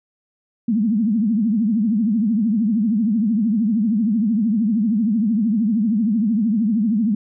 sine tone with vibrato, 217.6 Hz, A3, 19 cents flat, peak -15 dBFS, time 0.68-7.15 s, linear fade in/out 5 ms, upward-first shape triangle, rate 13 Hz, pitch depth 210 cents each way, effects none

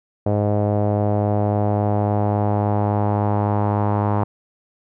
sawtooth tone with low-pass filter sweep, 103.6 Hz, G#2, 4 cents flat, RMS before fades -19 dBFS, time 0.26-4.24 s, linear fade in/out 5 ms, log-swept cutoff 620 to 950 Hz, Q 3, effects none

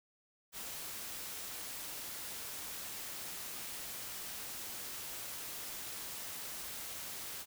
white noise, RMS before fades -44 dBFS, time 0.52-7.46 s, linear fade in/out 50 ms, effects none

